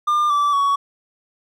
triangle tone with pitch steps, 1200 / 1160.5 / 1122.2 Hz, D6 / D6 / C#6, +37 / -21 / +21 cents, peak -13 dBFS, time 0.07-0.76 s, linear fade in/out 10 ms, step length 230 ms, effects none

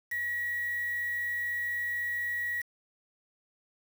sine tone with quantisation, 1914 Hz, A#6, 45 cents sharp, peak -30 dBFS, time 0.11-2.62 s, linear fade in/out 10 ms, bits 7, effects none

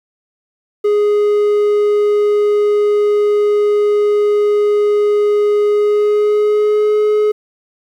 triangle tone with pitch glide, 415.3 to 423 Hz, G#4 to G#4, 0 to +32 cents, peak -8 dBFS, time 0.84-7.32 s, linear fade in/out 10 ms, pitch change +32 cents, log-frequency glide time 5.67-6.94 s, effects 8-bit

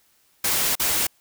white noise with dropouts, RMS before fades -22 dBFS, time 0.44-1.07 s, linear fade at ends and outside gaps 5 ms, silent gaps 0.754-0.796 s, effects white hiss -62 dBFS RMS until 1.2 s

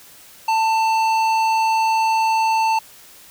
triangle tone with tanh clipping, 890 Hz, A5, 20 cents sharp, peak -17 dBFS, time 0.48-2.79 s, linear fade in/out 5 ms, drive 17 dB, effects white hiss -45 dBFS RMS until 3.3 s

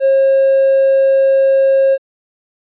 triangle tone, 540 Hz, C#5, 45 cents flat, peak -5 dBFS, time 0-1.98 s, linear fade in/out 50 ms, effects tanh soft clip ceiling -3 dBFS + resampled to 8000 Hz

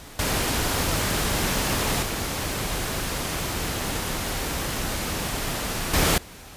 pink noise with level steps, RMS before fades -24 / -28 / -20 dBFS, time 0.19-6.18 s, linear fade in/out 2 ms, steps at 2.02 / 5.93 s, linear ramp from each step 10 ms, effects pink hiss -43 dBFS RMS until 6.56 s + resampled to 32000 Hz

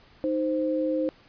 sine tone pair together, 311.1 / 521.4 Hz, D#4 / C5, 0 / -6 cents, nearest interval major sixth, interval 894 cents, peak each -26 dBFS, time 0.24-1.09 s, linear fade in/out 0 ms, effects pink hiss -56 dBFS RMS until 1.28 s + resampled to 11025 Hz

